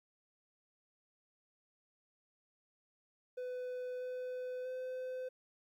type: tone with pitch steps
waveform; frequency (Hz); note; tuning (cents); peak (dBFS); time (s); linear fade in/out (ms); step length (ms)
triangle; 501 / 504 / 511; B4 / B4 / C5; +25 / +35 / -41; -37; 3.37-5.29; 10; 640
effects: 13-bit